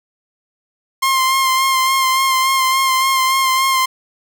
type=tone with vibrato; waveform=sawtooth; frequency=1057 Hz; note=C6; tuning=17 cents sharp; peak=-9 dBFS; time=1.02-3.86 s; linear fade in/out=10 ms; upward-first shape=sine; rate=3.5 Hz; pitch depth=25 cents each way; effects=none